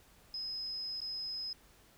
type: tone with dropouts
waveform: sine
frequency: 5080 Hz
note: D#8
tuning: 35 cents sharp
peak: -37 dBFS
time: 0.34-1.53 s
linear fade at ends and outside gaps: 2 ms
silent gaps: 1.005-1.016 s
effects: added 50 Hz sine -68 dBFS peak until 1.97 s + pink hiss -63 dBFS RMS until 1.97 s